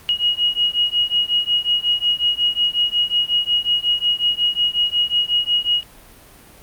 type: beating tone pair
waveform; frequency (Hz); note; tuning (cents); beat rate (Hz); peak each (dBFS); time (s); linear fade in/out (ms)
sine; 2889 / 2894.5; F#7 / F#7; -42 / -39; 5.5; -19; 0.09-5.83; 0
effects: pink hiss -45 dBFS RMS until 6.62 s + Opus 48 kbps